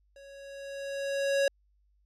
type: tone with level ramp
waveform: square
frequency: 554.4 Hz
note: C#5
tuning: in tune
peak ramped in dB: -50 to -23 dBFS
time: 0.16-1.48 s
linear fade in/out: 2 ms
effects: added 50 Hz sine -65 dBFS peak until 2.05 s + low-pass 8000 Hz 12 dB/octave